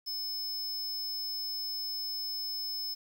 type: tone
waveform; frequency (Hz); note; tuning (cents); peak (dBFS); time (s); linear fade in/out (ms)
square; 5220; E8; -18; -34; 0.06-2.95; 20
effects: 10-bit